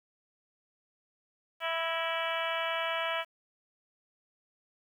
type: harmonic tone with a mistuned harmonic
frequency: 329.6 Hz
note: E4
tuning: in tune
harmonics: 2 / 3 / 4 / 5 / 6 / 7 / 8 / 9 / 10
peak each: -35 / -38 / -37 / -39 / -42 / -38 / -43 / -39 / -44 dBFS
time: 1.6-3.25 s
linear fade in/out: 50 ms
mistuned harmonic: 6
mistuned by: -54 cents
effects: 10-bit